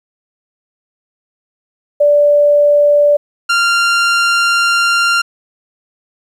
sine / sawtooth tone pair in turn, 584 / 1389 Hz, D5 / F6, -10 / -10 cents, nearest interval octave + minor third, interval 1500 cents, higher second, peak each -6 / -6 dBFS, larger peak neither, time 2-3.17 / 3.49-5.22 s, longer second, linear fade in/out 10 ms, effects low-pass 7000 Hz 12 dB/octave + 8-bit

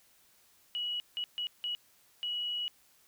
sine tone bursts at uneven times, 2922 Hz, F#7, 22 cents flat, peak -32 dBFS, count 5, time 0.75-1 / 1.17-1.24 / 1.38-1.47 / 1.64-1.75 / 2.23-2.68 s, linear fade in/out 0 ms, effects white hiss -65 dBFS RMS until 3.07 s

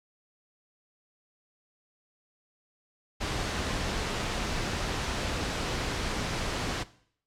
pink noise, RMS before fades -31 dBFS, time 3.2-6.84 s, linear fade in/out 20 ms, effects noise-tail reverb RT60 0.6 s tail -18 dB re dry + low-pass 6000 Hz 12 dB/octave

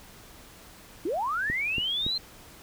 sine linear sweep, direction up, 288.5 to 4186 Hz, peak -26 dBFS, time 1.05-2.18 s, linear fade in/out 5 ms
click train, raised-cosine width 3 ms, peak -20 dBFS, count 3, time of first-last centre 1.5-2.065 s, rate 3.54 Hz
effects pink hiss -50 dBFS RMS until 2.62 s

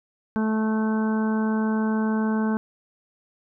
harmonic tone, 218.3 Hz, A3, 13 cents flat, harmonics 1 / 2 / 3 / 4 / 5 / 6 / 7, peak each -21 / -31 / -38 / -34 / -37 / -43 / -36 dBFS, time 0.36-2.57 s, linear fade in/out 0 ms, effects none

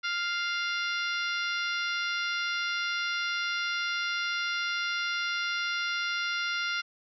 harmonic tone with a mistuned harmonic, 698.5 Hz, F5, in tune, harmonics 2 / 3 / 4 / 5 / 6 / 7 / 8, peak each -31 / -35 / -37 / -39 / -41 / -42 / -43 dBFS, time 0.03-6.82 s, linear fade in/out 20 ms, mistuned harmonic 6, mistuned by -15 cents, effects none

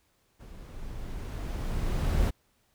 brown noise with level ramp, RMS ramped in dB -45 to -24 dBFS, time 0.39-2.31 s, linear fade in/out 20 ms, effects pink hiss -70 dBFS RMS until 2.74 s

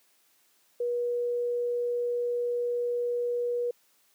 sine tone, 482.5 Hz, B4, 40 cents flat, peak -26 dBFS, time 0.8-3.71 s, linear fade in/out 5 ms, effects white hiss -66 dBFS RMS until 4.14 s + high-pass 200 Hz 12 dB/octave

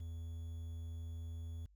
triangle tone with quantisation, 82.7 Hz, E2, 6 cents sharp, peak -40 dBFS, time 0-1.66 s, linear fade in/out 5 ms, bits 11, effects added 50 Hz sine -63 dBFS peak until 1.75 s

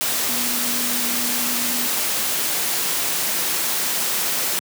sine tone in noise, 242.6 Hz, B3, 31 cents flat, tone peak -30 dBFS, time 0.29-1.87 s, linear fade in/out 0 ms, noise white, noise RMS -22 dBFS, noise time 0.01-4.59 s, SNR -11 dB, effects high-pass 150 Hz 12 dB/octave

